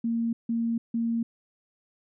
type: tone bursts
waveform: sine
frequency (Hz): 230.9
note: A#3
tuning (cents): -16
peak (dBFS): -24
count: 3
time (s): 0.04-1.23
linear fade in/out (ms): 5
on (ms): 290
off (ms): 160
effects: none